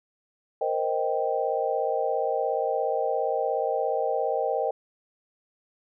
sine chord, C minor seventh, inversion third, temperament equal, 466.2 / 523.3 / 622.3 / 784 Hz, Bb4 / C5 / Eb5 / G5, 0 / 0 / 0 / 0 cents, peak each -29 dBFS, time 0.61-4.71 s, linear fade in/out 5 ms, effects none

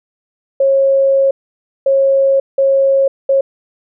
sine tone bursts at uneven times, 544 Hz, C#5, 33 cents flat, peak -8 dBFS, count 4, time 0.6-1.31 / 1.86-2.4 / 2.58-3.08 / 3.29-3.41 s, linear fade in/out 5 ms, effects none

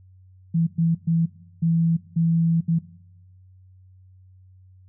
sine tone bursts at uneven times, 165.8 Hz, E3, 10 cents sharp, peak -17 dBFS, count 6, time 0.54-0.67 / 0.78-0.95 / 1.07-1.26 / 1.62-1.97 / 2.16-2.61 / 2.68-2.79 s, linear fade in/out 10 ms, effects noise-tail reverb RT60 0.9 s tail -19 dB re dry + added 93 Hz sine -48 dBFS peak until 4.88 s

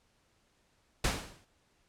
pink noise with exponential decay, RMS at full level -26 dBFS, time 1.04-1.45 s, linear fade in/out 5 ms, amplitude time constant 87 ms, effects pink hiss -71 dBFS RMS until 1.88 s + low-pass 9000 Hz 12 dB/octave

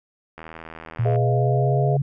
click train, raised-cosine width 0.5 ms, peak -22 dBFS, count 64, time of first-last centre 0.38-1.159 s, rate 80.9 Hz
sine exponential sweep, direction up, 116.54 to 140 Hz, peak -18 dBFS, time 0.99-2.02 s, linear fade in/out 5 ms
sine chord, F half-diminished seventh, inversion first, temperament equal, 415.3 / 493.9 / 622.3 / 698.5 Hz, Ab4 / Cb5 / Eb5 / F5, 0 / 0 / 0 / 0 cents, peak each -25 / -30 / -27 / -26 dBFS, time 1.05-1.97 s, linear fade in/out 5 ms
effects none

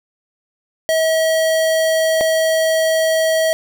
square tone pair in turn, 642 / 642 Hz, E5 / E5, -46 / -46 cents, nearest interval unison, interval 0 cents, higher neither, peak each -14 dBFS, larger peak neither, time 0.89-2.21 / 2.21-3.53 s, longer neither, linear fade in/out 0 ms, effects none

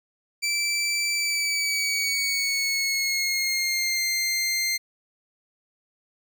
20% pulse tone with pitch glide, 2330 to 2100 Hz, D7 to C7, -14 to +6 cents, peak -18 dBFS, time 0.42-4.78 s, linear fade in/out 20 ms, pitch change -180 cents, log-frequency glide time 1.14-4 s, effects none

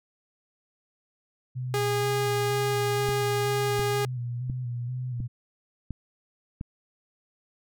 sine tone with vibrato, 123.47 Hz, B2, in tune, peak -29 dBFS, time 1.55-5.28 s, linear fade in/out 20 ms, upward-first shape square, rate 2.1 Hz, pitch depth 42 cents each way
sawtooth tone, 410 Hz, G#4, 22 cents flat, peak -21 dBFS, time 1.74-4.05 s, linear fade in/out 0 ms
click train, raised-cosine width 5 ms, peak -21 dBFS, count 6, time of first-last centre 3.09-6.611 s, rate 1.42 Hz
effects none

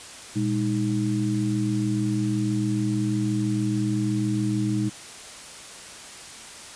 sine tone cluster, 119.1 / 205.4 / 312.8 Hz, A#2 / G#3 / D#4, +38 / -19 / +9 cents, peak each -26 dBFS, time 0.35-4.9 s, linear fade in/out 20 ms, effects white hiss -41 dBFS RMS until 6.75 s + resampled to 22050 Hz

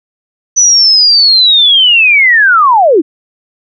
sine linear sweep, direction down, 6020 to 277.2 Hz, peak -3 dBFS, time 0.56-3.02 s, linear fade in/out 20 ms, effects none

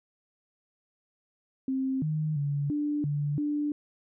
sine tone with pitch steps, 264.5 / 154.4 / 143.2 / 294.9 / 145.7 / 294.8 Hz, C4 / D#3 / D3 / D4 / D3 / D4, +19 / -13 / -43 / +7 / -13 / +7 cents, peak -26 dBFS, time 1.68-3.72 s, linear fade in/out 2 ms, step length 340 ms, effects none

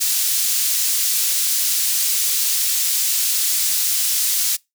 pink high-pass noise, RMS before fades -19 dBFS, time 0-4.57 s, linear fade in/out 20 ms, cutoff 5400 Hz, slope 12 dB/octave, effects noise-tail reverb RT60 0.2 s tail -24 dB re dry

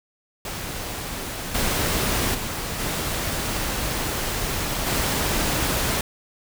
pink noise with level steps, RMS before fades -31 / -23 / -29 / -26 / -23 dBFS, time 0.45-6.01 s, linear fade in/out 2 ms, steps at 1.54 / 2.34 / 2.79 / 4.86 s, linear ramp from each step 10 ms, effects none

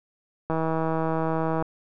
click train, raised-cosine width 1 ms, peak -13 dBFS, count 182, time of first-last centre 0.5-1.624 s, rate 161 Hz, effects none

